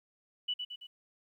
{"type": "tone with echo", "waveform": "sine", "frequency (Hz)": 2960, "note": "F#7", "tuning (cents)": 0, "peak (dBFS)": -30, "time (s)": [0.48, 0.54], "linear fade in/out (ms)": 10, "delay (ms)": 110, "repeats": 3, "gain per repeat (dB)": -5, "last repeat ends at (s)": 0.87, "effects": ["12-bit"]}